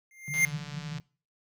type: tone with exponential growth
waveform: square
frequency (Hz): 2107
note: C7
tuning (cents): +12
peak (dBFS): -19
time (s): 0.11-0.45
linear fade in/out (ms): 1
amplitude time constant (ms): 72
type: band-pass noise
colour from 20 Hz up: pink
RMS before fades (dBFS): -38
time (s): 0.28-1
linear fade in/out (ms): 0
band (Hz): 140 to 170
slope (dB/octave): 96
type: click train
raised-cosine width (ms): 0.2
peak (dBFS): -27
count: 95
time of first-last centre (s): 0.34-0.984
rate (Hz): 146
effects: noise-tail reverb RT60 0.4 s tail -23 dB re dry